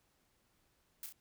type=noise with echo; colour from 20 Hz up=blue; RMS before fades=-44 dBFS; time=1.03-1.06 s; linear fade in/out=0 ms; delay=32 ms; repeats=2; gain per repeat=-5 dB; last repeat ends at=1.124 s; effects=pink hiss -75 dBFS RMS until 1.2 s